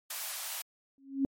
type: high-pass noise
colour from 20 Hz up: white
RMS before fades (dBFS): -38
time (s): 0.1-0.62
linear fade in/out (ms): 5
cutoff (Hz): 600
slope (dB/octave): 48
type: tone with exponential growth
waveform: sine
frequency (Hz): 272.3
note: C#4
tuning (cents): -31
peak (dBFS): -22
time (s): 0.98-1.25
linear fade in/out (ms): 1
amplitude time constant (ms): 57
effects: MP3 64 kbps